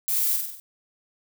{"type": "noise with echo", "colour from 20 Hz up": "violet", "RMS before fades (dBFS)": -25, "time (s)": [0.08, 0.36], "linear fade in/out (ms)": 0, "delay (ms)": 48, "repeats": 5, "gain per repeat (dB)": -4, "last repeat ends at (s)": 0.6, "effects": []}